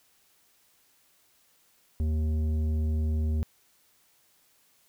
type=tone with tanh clipping; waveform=triangle; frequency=77.78 Hz; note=D#2; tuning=in tune; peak=-26 dBFS; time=2-3.43 s; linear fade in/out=0 ms; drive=14 dB; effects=white hiss -65 dBFS RMS until 4.88 s